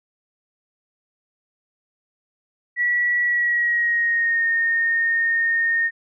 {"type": "tone with pitch glide", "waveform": "sine", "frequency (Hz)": [1939, 1839.7], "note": ["B6", "A#6"], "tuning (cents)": [-32, -23], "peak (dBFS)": -17, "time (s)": [2.76, 5.91], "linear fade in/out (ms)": 50, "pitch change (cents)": -91, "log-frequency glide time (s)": [3.23, 4.46], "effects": []}